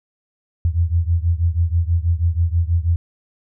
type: beating tone pair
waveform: sine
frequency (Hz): 82.41 / 88.61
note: E2 / F2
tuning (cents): 0 / +26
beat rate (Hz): 6.2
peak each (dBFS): -17 / -19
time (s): 0.65-2.96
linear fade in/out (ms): 0
effects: none